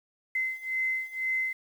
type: beating tone pair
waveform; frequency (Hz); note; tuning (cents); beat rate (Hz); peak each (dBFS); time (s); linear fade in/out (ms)
sine; 2056 / 2058; C7 / C7; -31 / -29; 2; -32 / -30; 0.35-1.53; 5
effects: 9-bit